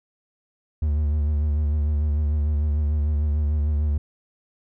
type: tone with vibrato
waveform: triangle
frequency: 74.6 Hz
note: D2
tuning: 28 cents sharp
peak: -17 dBFS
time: 0.82-3.98 s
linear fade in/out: 5 ms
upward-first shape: sine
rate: 6.7 Hz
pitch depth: 48 cents each way
effects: none

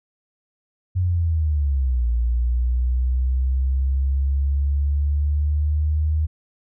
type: linear two-way sweep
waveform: sine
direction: down then up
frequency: 92.5 to 58.27 to 77.8 Hz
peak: -17 dBFS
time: 0.95-6.27 s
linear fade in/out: 20 ms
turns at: 2.08 s
effects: none

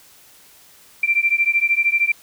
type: beating tone pair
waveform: sine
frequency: 2349 / 2362 Hz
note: D7 / D7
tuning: 0 / +9 cents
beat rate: 13 Hz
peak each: -18 dBFS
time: 1.03-2.12 s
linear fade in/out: 5 ms
effects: white hiss -49 dBFS RMS until 2.22 s

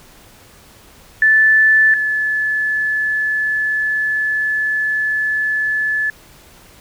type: tone pair in turn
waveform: sine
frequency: 1751 / 1727.9 Hz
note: A6 / A6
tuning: -9 / -32 cents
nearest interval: unison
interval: 23 cents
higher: first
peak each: -8 / -15 dBFS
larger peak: first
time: 1.22-1.94 / 1.94-6.1 s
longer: second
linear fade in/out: 2 ms
effects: pink hiss -45 dBFS RMS until 6.8 s

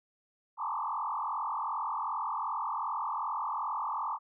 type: tone with frequency modulation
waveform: sine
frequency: 1028 Hz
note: C6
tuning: 31 cents flat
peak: -31 dBFS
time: 0.57-4.19 s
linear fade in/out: 50 ms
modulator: 42.6 Hz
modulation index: 4.3
effects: none

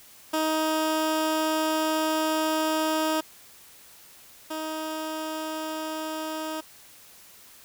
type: tone pair in turn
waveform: 15% pulse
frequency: 314.1 / 314.1 Hz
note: D#4 / D#4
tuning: +16 / +16 cents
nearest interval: unison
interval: 0 cents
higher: neither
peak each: -17 / -24 dBFS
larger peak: first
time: 0.33-3.21 / 4.5-6.61 s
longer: first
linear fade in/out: 10 ms
effects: white hiss -51 dBFS RMS until 7.64 s

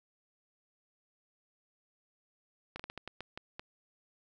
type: slowing click train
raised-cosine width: 0.3 ms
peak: -25 dBFS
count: 9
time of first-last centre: 2.76-3.595 s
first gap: 35 ms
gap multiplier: 1.3
effects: none

